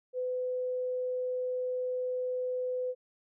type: tone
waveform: sine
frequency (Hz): 504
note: B4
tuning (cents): +35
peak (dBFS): -30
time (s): 0.13-2.95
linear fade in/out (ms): 50
effects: none